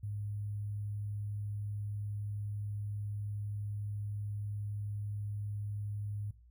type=tone with sample-and-hold; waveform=sine; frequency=103.2 Hz; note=G#2; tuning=10 cents flat; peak=-36 dBFS; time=0.03-6.31 s; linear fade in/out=5 ms; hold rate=11025 Hz; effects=noise-tail reverb RT60 0.3 s tail -19 dB re dry + added 60 Hz sine -57 dBFS peak until 6.5 s